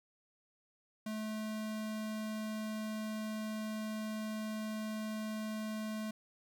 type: tone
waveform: square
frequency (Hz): 216.3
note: A3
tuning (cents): -29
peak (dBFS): -38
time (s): 1.06-6.11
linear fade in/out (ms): 5
effects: 13-bit